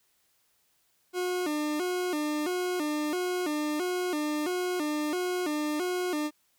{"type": "tone with vibrato", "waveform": "40% pulse", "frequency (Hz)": 329.6, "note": "E4", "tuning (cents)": 0, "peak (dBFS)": -27, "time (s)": [1.13, 6.31], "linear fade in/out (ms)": 50, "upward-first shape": "square", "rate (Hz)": 1.5, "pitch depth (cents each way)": 160, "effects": ["white hiss -70 dBFS RMS until 6.58 s"]}